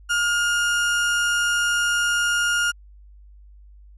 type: tone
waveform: 35% pulse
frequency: 1419 Hz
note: F6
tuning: 27 cents sharp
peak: -17 dBFS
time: 0.09-2.72 s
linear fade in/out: 20 ms
effects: added 50 Hz sine -44 dBFS peak until 3.97 s + resampled to 24000 Hz